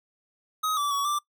square tone with pitch steps, 1263 / 1159 / 1127 / 1177 Hz, D#6 / D6 / C#6 / D6, +26 / -23 / +28 / +3 cents, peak -25 dBFS, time 0.63-1.19 s, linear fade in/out 10 ms, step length 140 ms, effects noise-tail reverb RT60 0.1 s tail -21 dB re dry

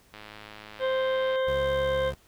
click train, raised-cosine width 0.3 ms, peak -27 dBFS, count 130, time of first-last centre 0.14-1.357 s, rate 106 Hz
harmonic tone, 523.3 Hz, C5, in tune, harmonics 1 / 2 / 3 / 4 / 6 / 7, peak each -24 / -35 / -36 / -42 / -41 / -45 dBFS, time 0.79-2.13 s, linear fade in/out 50 ms
25% pulse tone, 69.3 Hz, C#2, in tune, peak -31 dBFS, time 1.47-2.15 s, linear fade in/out 10 ms
effects pink hiss -60 dBFS RMS until 2.27 s

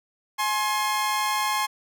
sawtooth tone pair together, 843 / 1064.1 Hz, G#5 / C6, +26 / +29 cents, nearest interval major third, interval 403 cents, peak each -23 / -21 dBFS, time 0.38-1.67 s, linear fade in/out 20 ms, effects none

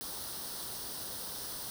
white noise with comb filter, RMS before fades -41 dBFS, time 0.01-1.7 s, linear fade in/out 0 ms, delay 0.21 ms, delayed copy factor +0.7, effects none

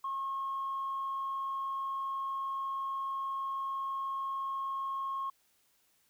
sine tone with frequency modulation, 1083 Hz, C#6, 41 cents flat, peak -32 dBFS, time 0.04-5.3 s, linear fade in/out 5 ms, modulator 46.3 Hz, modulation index 0.21, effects tanh soft clip ceiling -29 dBFS + white hiss -71 dBFS RMS until 6.09 s

